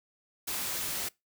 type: noise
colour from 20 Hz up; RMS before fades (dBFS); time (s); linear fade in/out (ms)
white; -34; 0.47-1.09; 10
effects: noise-tail reverb RT60 0.2 s tail -23 dB re dry